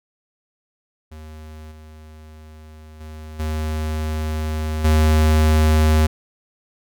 square tone with level steps, 77.78 Hz, D#2, in tune, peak -36 / -40 / -34 / -22 / -13 dBFS, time 1.11-6.07 s, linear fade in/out 10 ms, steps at 1.71 / 3 / 3.39 / 4.84 s, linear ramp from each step 10 ms, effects none

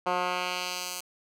10% pulse tone with band-pass filter sweep, 180 Hz, F#3, 47 cents flat, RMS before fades -31 dBFS, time 0.06-1.01 s, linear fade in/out 10 ms, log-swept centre 1000 to 8600 Hz, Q 0.91, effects none

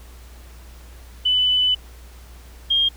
sine tone pair in turn, 2997 / 3222 Hz, F#7 / G7, +22 / +47 cents, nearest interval minor second, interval 125 cents, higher second, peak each -15 dBFS, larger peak neither, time 1.25-1.75 / 2.7-2.89 s, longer first, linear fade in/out 10 ms, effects added 60 Hz sine -40 dBFS peak until 2.96 s + pink hiss -49 dBFS RMS until 2.96 s

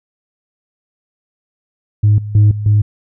sine tone with level steps, 104.7 Hz, G#2, 15 cents sharp, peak -5 / -21 / -3 / -18 / -6 dBFS, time 2.03-2.82 s, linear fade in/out 10 ms, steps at 2.18 / 2.35 / 2.51 / 2.66 s, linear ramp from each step 2 ms, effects tanh soft clip ceiling -4 dBFS

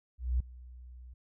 sine tone with ADSR envelope, 61.8 Hz, B1, 2 cents sharp, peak -24 dBFS, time 0.18-1.14 s, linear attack 220 ms, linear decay 4 ms, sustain -22 dB, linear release 9 ms, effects none

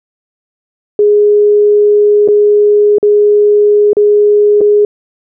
sine tone with dropouts, 415.3 Hz, G#4, in tune, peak -4 dBFS, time 0.99-4.85 s, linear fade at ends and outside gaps 2 ms, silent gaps 2.277-2.285 / 2.984-3.028 / 3.932-3.968 / 4.608-4.613 s, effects none

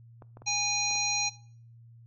clicks, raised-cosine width 1 ms, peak -34 dBFS, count 5, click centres 0.222 / 0.371 / 0.42 / 0.911 / 0.956 s
harmonic tone, 820 Hz, G#5, 22 cents flat, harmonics 1 / 3 / 5 / 7 / 8, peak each -35 / -31 / -32 / -31 / -34 dBFS, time 0.46-1.3 s, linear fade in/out 20 ms
effects noise-tail reverb RT60 0.5 s tail -20 dB re dry + added 116 Hz sine -50 dBFS peak until 2.06 s

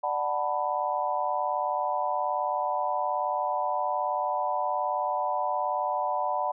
sine chord, B minor seventh, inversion first, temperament just, 592.7 / 740.8 / 889 / 987.8 Hz, D5 / F#5 / A5 / B5, +16 / +2 / +18 / 0 cents, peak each -32 / -30 / -32 / -30 dBFS, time 0.03-6.52 s, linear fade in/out 10 ms, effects none

